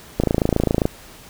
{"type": "click train", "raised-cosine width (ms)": 2, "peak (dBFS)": -3, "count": 19, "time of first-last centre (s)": [0.2, 0.855], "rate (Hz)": 27.5, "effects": ["pink hiss -43 dBFS RMS until 1.29 s"]}